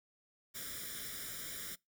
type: noise with comb filter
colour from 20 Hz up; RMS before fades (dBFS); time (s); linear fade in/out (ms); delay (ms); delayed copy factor
white; -44; 0.54-1.76; 20; 0.56; +0.9
effects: noise-tail reverb RT60 0.2 s tail -24 dB re dry